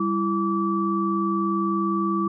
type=tone cluster; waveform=sine; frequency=196.8 / 333.7 / 1155 Hz; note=G3 / E4 / D6; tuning=+7 / +21 / -29 cents; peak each=-25 dBFS; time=0-2.28 s; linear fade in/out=5 ms; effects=none